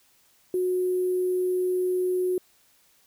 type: tone with sample-and-hold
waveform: sine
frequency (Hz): 365.3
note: F#4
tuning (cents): -22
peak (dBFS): -22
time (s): 0.54-2.38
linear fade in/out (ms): 2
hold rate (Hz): 11025
effects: white hiss -62 dBFS RMS until 3.06 s